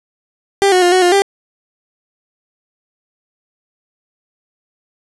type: tone with pitch steps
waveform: 30% pulse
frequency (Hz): 396.2 / 365.9 / 353.5 / 370 / 353.8 / 396.6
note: G4 / F#4 / F4 / F#4 / F4 / G4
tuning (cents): +18 / -19 / +21 / 0 / +23 / +20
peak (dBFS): -6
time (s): 0.62-1.22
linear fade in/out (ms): 0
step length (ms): 100
effects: resampled to 24000 Hz + 7-bit